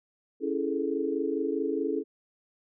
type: chord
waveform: sine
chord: A major seventh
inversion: first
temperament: equal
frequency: 277.2 / 329.6 / 415.3 / 440 Hz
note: C#4 / E4 / G#4 / A4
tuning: 0 / 0 / 0 / 0 cents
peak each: -32 dBFS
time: 0.4-2.04 s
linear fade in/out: 50 ms
effects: none